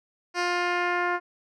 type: tone with low-pass filter sweep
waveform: 10% pulse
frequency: 353 Hz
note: F4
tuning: 19 cents sharp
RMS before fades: -26 dBFS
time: 0.34-1.2 s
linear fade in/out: 50 ms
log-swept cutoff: 5400 to 1500 Hz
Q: 1.2
effects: none